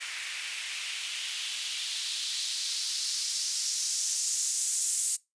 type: noise with band-pass filter sweep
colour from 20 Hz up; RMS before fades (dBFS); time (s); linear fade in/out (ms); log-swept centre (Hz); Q
blue; -32; 0-5.17; 20; 2100 to 8000; 2.2
effects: noise-tail reverb RT60 0.2 s tail -21 dB re dry + resampled to 22050 Hz